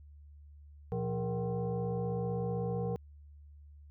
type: tone with frequency modulation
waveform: sine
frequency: 175.4 Hz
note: F3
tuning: 8 cents sharp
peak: -31 dBFS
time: 0.92-2.96 s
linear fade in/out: 0 ms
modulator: 295 Hz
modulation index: 1.5
effects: added 73 Hz sine -51 dBFS peak until 3.9 s